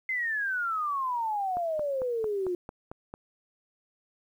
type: exponential sweep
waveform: sine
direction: down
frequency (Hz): 2093 to 349.2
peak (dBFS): -27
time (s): 0.09-2.55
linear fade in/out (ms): 2
type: click train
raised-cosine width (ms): 1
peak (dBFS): -25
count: 8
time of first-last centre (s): 1.57-3.14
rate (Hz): 4.46
effects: 10-bit